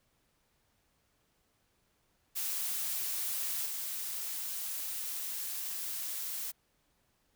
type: noise with level steps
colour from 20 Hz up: blue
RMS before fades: -35 / -38 dBFS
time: 2.35-6.52 s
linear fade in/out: 20 ms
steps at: 3.66 s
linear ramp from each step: 2 ms
effects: pink hiss -74 dBFS RMS until 7.35 s